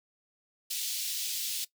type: high-pass noise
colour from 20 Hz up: pink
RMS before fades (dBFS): -34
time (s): 0.7-1.65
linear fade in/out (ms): 10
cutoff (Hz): 3200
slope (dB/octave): 24
effects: noise-tail reverb RT60 0.1 s tail -18 dB re dry